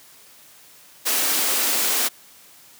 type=high-pass noise; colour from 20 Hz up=white; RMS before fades=-21 dBFS; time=1.05-2.09 s; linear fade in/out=20 ms; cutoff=220 Hz; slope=96 dB/octave; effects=white hiss -49 dBFS RMS until 2.79 s + high-pass 100 Hz 12 dB/octave